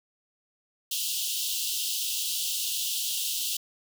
pink high-pass noise, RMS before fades -30 dBFS, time 0.91-3.57 s, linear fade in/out 5 ms, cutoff 2800 Hz, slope 96 dB/octave, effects none

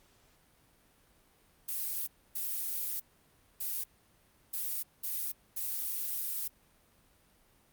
violet noise bursts at uneven times, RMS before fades -35 dBFS, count 6, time 1.68-2.07 / 2.35-3 / 3.6-3.84 / 4.53-4.83 / 5.03-5.32 / 5.56-6.48 s, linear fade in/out 10 ms, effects pink hiss -66 dBFS RMS until 7.72 s + Opus 48 kbps

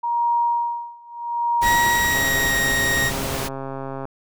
sine tone with tremolo, 945 Hz, A#5, 23 cents sharp, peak -16 dBFS, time 0.03-2.49 s, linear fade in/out 10 ms, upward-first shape sine, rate 0.76 Hz, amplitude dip 95%
pink noise, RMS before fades -27 dBFS, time 1.61-3.49 s, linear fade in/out 20 ms
40% pulse tone with pitch glide, 1907 to 1874.2 Hz, A#6 to A#6, +39 to +9 cents, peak -18 dBFS, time 1.62-3.12 s, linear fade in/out 50 ms, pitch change -30 cents, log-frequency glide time 1.98-2.63 s
click train, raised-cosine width 1 ms, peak -17 dBFS, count 258, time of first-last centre 2.15-4.054 s, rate 135 Hz
effects none

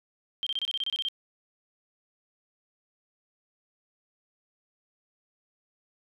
sine tone bursts, 3167 Hz, G7, 17 cents sharp, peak -27 dBFS, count 11, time 0.43-1.085 s, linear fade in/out 0 ms, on 35 ms, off 27 ms, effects none

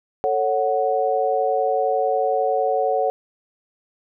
sine chord, F# minor, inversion first, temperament just, 444 / 555 / 740 Hz, A4 / C#5 / F#5, +16 / +2 / 0 cents, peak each -23 / -22 / -21 dBFS, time 0.24-3.1 s, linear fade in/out 0 ms, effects none

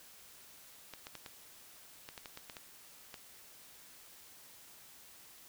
clicks, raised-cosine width 0.2 ms, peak -28 dBFS, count 11, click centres 0.937 / 1.069 / 1.153 / 1.262 / 2.089 / 2.178 / 2.258 / 2.374 / 2.498 / 2.568 / 3.142 s, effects white hiss -57 dBFS RMS until 5.48 s

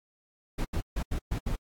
brown noise bursts at uneven times, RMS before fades -29 dBFS, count 6, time 0.58-0.65 / 0.73-0.81 / 0.96-1.03 / 1.11-1.19 / 1.31-1.39 / 1.46-1.56 s, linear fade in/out 10 ms, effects AAC 64 kbps

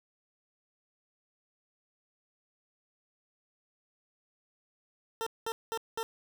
20% pulse tone bursts, 451.8 Hz, A4, 46 cents sharp, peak -27 dBFS, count 4, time 5.21-6.03 s, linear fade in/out 0 ms, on 55 ms, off 200 ms, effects none

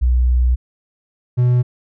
sine / triangle tone pair in turn, 61.74 / 123.48 Hz, B1 / B2, 0 / 0 cents, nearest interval octave, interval 1200 cents, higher second, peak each -11 / -9 dBFS, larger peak second, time 0.01-0.56 / 1.37-1.63 s, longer first, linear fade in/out 20 ms, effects none

